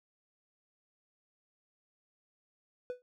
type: tone with exponential decay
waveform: triangle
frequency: 496.2 Hz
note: B4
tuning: 8 cents sharp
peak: -30 dBFS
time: 2.9-3.02 s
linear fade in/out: 0 ms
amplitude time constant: 26 ms
effects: none